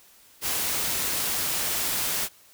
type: noise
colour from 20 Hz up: white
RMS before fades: -27 dBFS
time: 0.41-2.29 s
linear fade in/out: 50 ms
effects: white hiss -55 dBFS RMS until 2.53 s